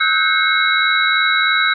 sine tone cluster, 1291 / 1499 / 1582 / 2168 / 3892 Hz, E6 / F#6 / G6 / C#7 / B7, -37 / +22 / +15 / -39 / -26 cents, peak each -19 dBFS, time 0-1.74 s, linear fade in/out 10 ms, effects none

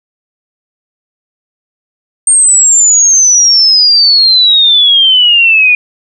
sine exponential sweep, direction down, 8720 to 2436 Hz, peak -3 dBFS, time 2.27-5.75 s, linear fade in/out 2 ms, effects none

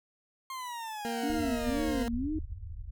40% pulse exponential sweep, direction down, 1070 to 507 Hz, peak -36 dBFS, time 0.5-2.03 s, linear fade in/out 2 ms
20% pulse tone, 233.1 Hz, A#3, in tune, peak -28 dBFS, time 1.05-2.08 s, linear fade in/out 0 ms
sine tone with vibrato, 270.2 Hz, C#4, 44 cents flat, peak -30 dBFS, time 1.23-2.39 s, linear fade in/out 5 ms, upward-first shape sine, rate 2 Hz, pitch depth 250 cents each way
pink low-pass noise, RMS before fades -39 dBFS, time 1.29-2.91 s, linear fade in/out 10 ms, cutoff 100 Hz, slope 96 dB/octave
effects none

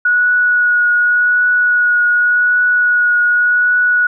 sine tone with vibrato, 1460 Hz, F#6, 24 cents flat, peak -9 dBFS, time 0.05-4.07 s, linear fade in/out 5 ms, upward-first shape triangle, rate 0.87 Hz, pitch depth 15 cents each way, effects none

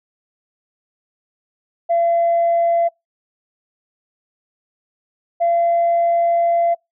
sine tone pair in turn, 680 / 683.1 Hz, F5 / F5, -46 / -38 cents, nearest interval unison, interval 8 cents, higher second, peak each -12 dBFS, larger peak neither, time 1.89-2.89 / 5.4-6.75 s, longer second, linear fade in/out 20 ms, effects noise-tail reverb RT60 0.2 s tail -26 dB re dry + tanh soft clip ceiling -10 dBFS

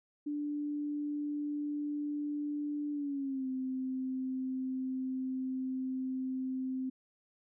sine tone with pitch glide, 293.7 to 260.1 Hz, D4 to C4, 0 to -10 cents, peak -33 dBFS, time 0.26-6.9 s, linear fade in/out 10 ms, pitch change -210 cents, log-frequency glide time 2.92-3.48 s, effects none

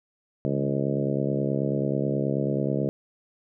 harmonic tone with a mistuned harmonic, 69.3 Hz, C#2, in tune, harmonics 2 / 3 / 4 / 5 / 6 / 7 / 8 / 9, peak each -28 / -30 / -31 / -32 / -33 / -33 / -34 / -35 dBFS, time 0.45-2.89 s, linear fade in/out 0 ms, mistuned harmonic 2, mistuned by +33 cents, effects none

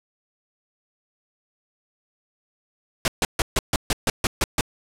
pink noise bursts, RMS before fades -20 dBFS, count 10, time 3.05-4.61 s, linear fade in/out 2 ms, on 30 ms, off 140 ms, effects low-pass 11000 Hz 12 dB/octave

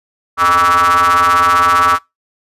square ring-modulated tone, 87.31 Hz, F2, in tune, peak -6 dBFS, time 0.37-1.99 s, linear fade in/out 50 ms, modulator 1230 Hz, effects noise-tail reverb RT60 0.2 s tail -24 dB re dry + resampled to 32000 Hz

